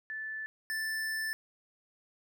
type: tone pair in turn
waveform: sine / square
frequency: 1751 / 1761.1 Hz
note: A6 / A6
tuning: -9 / +1 cents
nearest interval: unison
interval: 10 cents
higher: second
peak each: -36 / -33 dBFS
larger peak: second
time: 0.1-0.46 / 0.7-1.33 s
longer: second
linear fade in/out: 0 ms
effects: none